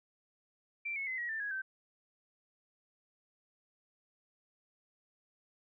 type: tone with pitch steps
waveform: sine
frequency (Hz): 2349 / 2192 / 2045 / 1908 / 1780.2 / 1661 / 1549.8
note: D7 / C#7 / C7 / A#6 / A6 / G#6 / G6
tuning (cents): 0 / -20 / -40 / +40 / +20 / 0 / -20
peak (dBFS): -35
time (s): 0.85-1.62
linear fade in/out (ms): 10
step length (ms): 110
effects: none